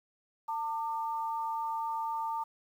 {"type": "tone pair together", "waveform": "sine", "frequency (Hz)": [902, 1194], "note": ["A5", "D6"], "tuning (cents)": [43, 28], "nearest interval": "perfect fourth", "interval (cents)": 485, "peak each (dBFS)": [-32, -39], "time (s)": [0.48, 2.44], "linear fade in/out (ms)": 10, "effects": ["10-bit"]}